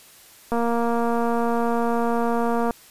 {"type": "click train", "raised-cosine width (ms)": 1, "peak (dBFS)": -11, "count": 513, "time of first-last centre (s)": [0.52, 2.708], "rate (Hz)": 234, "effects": ["white hiss -49 dBFS RMS until 2.9 s", "resampled to 32000 Hz"]}